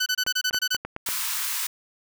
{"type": "tone bursts", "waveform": "15% pulse", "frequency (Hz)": 1500, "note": "F#6", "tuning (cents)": 23, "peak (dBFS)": -15, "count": 9, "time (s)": [0, 0.766], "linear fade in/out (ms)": 10, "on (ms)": 62, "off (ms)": 26}
{"type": "clicks", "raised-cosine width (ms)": 0.5, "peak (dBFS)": -17, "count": 7, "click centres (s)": [0.265, 0.509, 0.545, 0.747, 0.85, 0.964, 1.088]}
{"type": "high-pass noise", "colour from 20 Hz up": "white", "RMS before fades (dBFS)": -28, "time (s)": [1.06, 1.67], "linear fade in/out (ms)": 5, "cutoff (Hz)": 890, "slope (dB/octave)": 96}
{"effects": []}